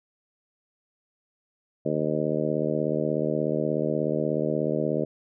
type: harmonic tone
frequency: 76.6 Hz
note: D#2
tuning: 27 cents flat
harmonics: 2 / 3 / 4 / 5 / 6 / 7 / 8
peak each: -31 / -31 / -31 / -31 / -31 / -31 / -31 dBFS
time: 1.85-5.05 s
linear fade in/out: 10 ms
effects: none